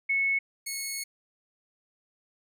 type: tone pair in turn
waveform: sine / 10% pulse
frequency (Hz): 2200 / 2192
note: C#7 / C#7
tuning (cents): -14 / -20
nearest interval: unison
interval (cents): 6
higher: first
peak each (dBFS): -23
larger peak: neither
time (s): 0.09-0.39 / 0.66-1.04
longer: second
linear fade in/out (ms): 10
effects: none